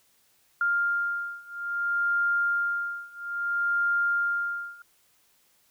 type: beating tone pair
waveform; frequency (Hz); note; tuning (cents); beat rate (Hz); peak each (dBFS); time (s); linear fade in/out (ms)
sine; 1400 / 1400.6; F6 / F6; +4 / +5; 0.6; -28 / -27; 0.61-4.82; 2
effects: white hiss -65 dBFS RMS until 5.7 s